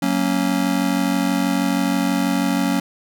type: chord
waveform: square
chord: F# major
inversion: none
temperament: just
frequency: 185 / 231.2 / 277.5 Hz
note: F#3 / A#3 / C#4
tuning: 0 / -14 / +2 cents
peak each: -23 / -24 / -21 dBFS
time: 0.02-2.8 s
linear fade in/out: 5 ms
effects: none

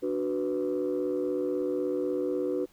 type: chord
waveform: sine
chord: B minor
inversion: first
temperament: equal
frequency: 293.7 / 370 / 493.9 Hz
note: D4 / F#4 / B4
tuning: 0 / 0 / 0 cents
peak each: -31 / -29 / -30 dBFS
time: 0.02-2.66 s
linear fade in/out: 20 ms
effects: tanh soft clip ceiling -21 dBFS + pink hiss -62 dBFS RMS until 2.72 s

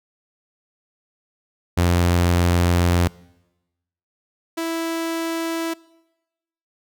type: tone pair in turn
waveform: sawtooth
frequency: 87.31 / 329.6 Hz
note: F2 / E4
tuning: 0 / 0 cents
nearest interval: octave + major seventh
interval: 2300 cents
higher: second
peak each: -11 / -19 dBFS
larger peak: first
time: 1.77-3.08 / 4.57-5.74 s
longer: first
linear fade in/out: 10 ms
effects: noise-tail reverb RT60 1.0 s tail -23 dB re dry

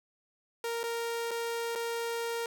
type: tone with dropouts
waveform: sawtooth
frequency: 465.1 Hz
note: A#4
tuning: 4 cents flat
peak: -28 dBFS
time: 0.64-2.46 s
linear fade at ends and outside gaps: 2 ms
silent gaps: 0.832-0.838 / 1.309-1.313 / 1.753-1.757 s
effects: none

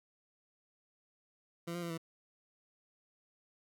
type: tone with pitch steps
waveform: 20% pulse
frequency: 169.7 / 174.3 / 169.8 / 164.5 Hz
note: F3 / F3 / F3 / E3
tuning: -49 / -3 / -48 / -3 cents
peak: -33 dBFS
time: 1.67-1.978 s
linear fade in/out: 10 ms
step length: 77 ms
effects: none

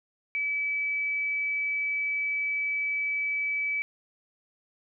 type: tone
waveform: sine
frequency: 2296 Hz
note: D7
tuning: 40 cents flat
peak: -26 dBFS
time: 0.35-3.82 s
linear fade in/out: 0 ms
effects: none

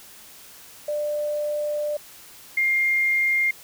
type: tone pair in turn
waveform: sine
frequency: 594 / 2117 Hz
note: D5 / C7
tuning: +20 / +20 cents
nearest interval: octave + minor seventh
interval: 2200 cents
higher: second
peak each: -23 / -18 dBFS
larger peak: second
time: 0.88-1.97 / 2.57-3.51 s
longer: first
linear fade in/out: 5 ms
effects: white hiss -46 dBFS RMS until 3.63 s

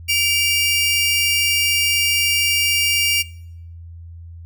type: tone pair together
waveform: sawtooth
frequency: 2319 / 2804 Hz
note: D7 / F7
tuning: -22 / +6 cents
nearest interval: minor third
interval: 328 cents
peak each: -15 dBFS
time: 0.08-3.23 s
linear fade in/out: 20 ms
effects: noise-tail reverb RT60 0.7 s tail -21 dB re dry + added 84 Hz sine -34 dBFS peak until 4.45 s

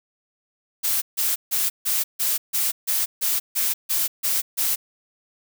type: noise bursts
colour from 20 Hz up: blue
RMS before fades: -22 dBFS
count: 12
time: 0.83-4.76 s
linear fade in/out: 20 ms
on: 190 ms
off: 150 ms
effects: none

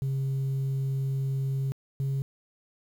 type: tone pair in turn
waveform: sine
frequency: 135.1 / 136.35 Hz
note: C#3 / C#3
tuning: -44 / -28 cents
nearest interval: unison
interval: 16 cents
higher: second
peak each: -23 dBFS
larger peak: neither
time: 0.02-1.72 / 2-2.22 s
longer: first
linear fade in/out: 0 ms
effects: tanh soft clip ceiling -25 dBFS + 9-bit

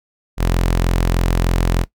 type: tone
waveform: sawtooth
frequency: 43.28 Hz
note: F1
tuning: 15 cents flat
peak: -10 dBFS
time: 0.37-1.86 s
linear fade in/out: 50 ms
effects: noise-tail reverb RT60 0.1 s tail -18 dB re dry

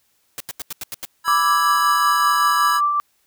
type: noise bursts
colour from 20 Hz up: white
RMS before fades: -29 dBFS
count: 7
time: 0.38-1.051 s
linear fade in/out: 0 ms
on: 23 ms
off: 85 ms
type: chord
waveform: square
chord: E major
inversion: second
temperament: equal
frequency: 987.8 / 1318.5 / 1661.2 Hz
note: B5 / E6 / G#6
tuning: 0 / 0 / 0 cents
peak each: -24 dBFS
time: 1.24-2.81 s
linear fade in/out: 50 ms
type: tone with tremolo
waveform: sine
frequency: 1172 Hz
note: D6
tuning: 4 cents flat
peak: -14 dBFS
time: 1.28-3 s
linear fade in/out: 0 ms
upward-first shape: triangle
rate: 5.3 Hz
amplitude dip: 40%
effects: white hiss -64 dBFS RMS until 3.26 s

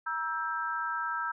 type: chord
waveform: sine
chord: E diminished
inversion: second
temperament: just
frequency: 949.3 / 1318.5 / 1582.2 Hz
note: Bb5 / E6 / G6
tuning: +31 / 0 / +16 cents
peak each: -36 / -33 / -35 dBFS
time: 0.06-1.32 s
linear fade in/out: 10 ms
effects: none

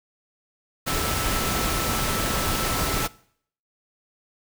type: tone in noise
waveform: sine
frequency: 1318.5 Hz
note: E6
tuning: in tune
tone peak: -32 dBFS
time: 0.86-3.08 s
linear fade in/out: 20 ms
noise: pink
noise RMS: -25 dBFS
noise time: 0.86-3.08 s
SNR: -10 dB
effects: noise-tail reverb RT60 0.6 s tail -21 dB re dry

